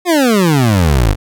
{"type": "exponential sweep", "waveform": "25% pulse", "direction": "down", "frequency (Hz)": [370, 46.06], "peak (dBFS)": -5, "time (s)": [0.05, 1.16], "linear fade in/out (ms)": 50, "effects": []}